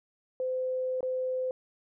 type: tone with dropouts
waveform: sine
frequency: 513 Hz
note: C5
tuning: 34 cents flat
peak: -28 dBFS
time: 0.4-1.51 s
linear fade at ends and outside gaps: 1 ms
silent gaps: 1.007-1.029 s
effects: none